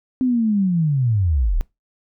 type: linear sweep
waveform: sine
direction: down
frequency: 261.6 to 31.07 Hz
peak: -15 dBFS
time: 0.21-1.61 s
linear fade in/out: 0 ms
effects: noise-tail reverb RT60 0.2 s tail -22 dB re dry